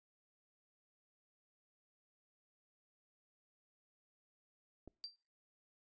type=clicks; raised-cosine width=2 ms; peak=-39 / -45 dBFS; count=2; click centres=4.876 / 4.879 s
type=tone with exponential decay; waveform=sine; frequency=4699 Hz; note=D8; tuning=in tune; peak=-39 dBFS; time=5.04-5.16 s; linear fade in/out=0 ms; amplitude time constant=26 ms
effects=noise-tail reverb RT60 0.4 s tail -25 dB re dry + resampled to 16000 Hz